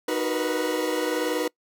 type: chord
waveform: 40% pulse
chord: B major seventh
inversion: first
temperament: equal with one note detuned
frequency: 311.1 / 370 / 472.9 / 493.9 Hz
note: D#4 / F#4 / A#4 / B4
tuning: 0 / 0 / +25 / 0 cents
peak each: -28 / -30 / -30 / -27 dBFS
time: 0.08-1.48 s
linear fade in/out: 5 ms
effects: noise-tail reverb RT60 0.1 s tail -24 dB re dry